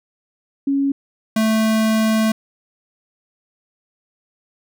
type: tone pair in turn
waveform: sine / square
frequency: 277 / 219.9 Hz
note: C#4 / A3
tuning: -1 / -1 cents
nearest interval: major third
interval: 400 cents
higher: first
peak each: -15 dBFS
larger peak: neither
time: 0.67-0.92 / 1.36-2.32 s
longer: second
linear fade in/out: 5 ms
effects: none